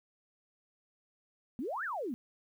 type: exponential two-way sweep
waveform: sine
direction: up then down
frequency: 218.7 to 1855 to 218.7 Hz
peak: -34 dBFS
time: 1.59-2.14 s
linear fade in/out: 0 ms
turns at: 1.84 s
effects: 11-bit